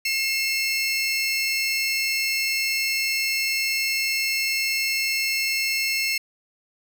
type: tone pair together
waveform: 25% pulse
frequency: 2154 / 2675 Hz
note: C7 / E7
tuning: +50 / +25 cents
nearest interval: major third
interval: 375 cents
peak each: -21 dBFS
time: 0.05-6.18 s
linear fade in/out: 5 ms
effects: none